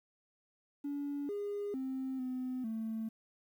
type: tone with pitch steps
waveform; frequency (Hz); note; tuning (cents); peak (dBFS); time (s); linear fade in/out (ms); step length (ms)
triangle; 285.8 / 408.4 / 263.3 / 255 / 222.6; D4 / G#4 / C4 / C4 / A3; -47 / -29 / +11 / -44 / +20; -32; 0.84-3.09; 10; 450
effects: tanh soft clip ceiling -32 dBFS + 11-bit